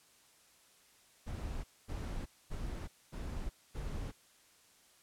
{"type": "noise bursts", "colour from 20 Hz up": "brown", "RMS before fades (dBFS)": -40, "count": 5, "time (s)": [1.26, 4.12], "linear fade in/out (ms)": 20, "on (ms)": 380, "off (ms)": 240, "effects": ["white hiss -65 dBFS RMS until 5.02 s", "low-pass 11000 Hz 12 dB/octave"]}